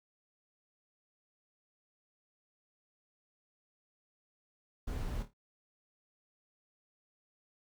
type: noise with echo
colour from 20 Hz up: brown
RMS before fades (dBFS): -37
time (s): 4.87-5.23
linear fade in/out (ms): 10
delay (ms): 27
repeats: 4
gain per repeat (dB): -9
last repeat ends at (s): 5.338
effects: none